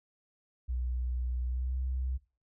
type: tone with pitch glide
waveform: sine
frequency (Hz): 61.74 to 64.4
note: B1 to C2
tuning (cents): 0 to -27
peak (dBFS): -30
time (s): 0.68-2.18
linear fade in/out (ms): 20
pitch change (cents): +73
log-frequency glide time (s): 1.46-1.78
effects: noise-tail reverb RT60 0.4 s tail -22 dB re dry